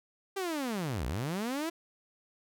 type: linear two-way sweep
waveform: sawtooth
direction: down then up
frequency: 400 to 55 to 341.2 Hz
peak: -28 dBFS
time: 0.36-1.7 s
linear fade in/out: 10 ms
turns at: 1.06 s
effects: none